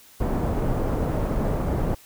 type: low-pass noise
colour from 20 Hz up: pink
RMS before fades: -24 dBFS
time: 0.2-1.95 s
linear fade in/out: 10 ms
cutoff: 700 Hz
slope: 12 dB/octave
effects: white hiss -51 dBFS RMS until 2.05 s